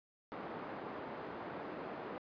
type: band-pass noise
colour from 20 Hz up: pink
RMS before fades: -45 dBFS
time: 0.32-2.18 s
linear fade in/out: 0 ms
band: 270 to 1200 Hz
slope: 12 dB/octave
effects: resampled to 11025 Hz